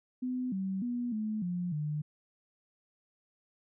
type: tone with pitch steps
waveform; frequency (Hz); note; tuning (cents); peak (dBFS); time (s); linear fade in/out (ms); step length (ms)
sine; 252.6 / 191.3 / 242.5 / 215.4 / 177.2 / 150.3; B3 / G3 / B3 / A3 / F3 / D3; +39 / -42 / -31 / -37 / +25 / +40; -31; 0.22-2.02; 10; 300
effects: none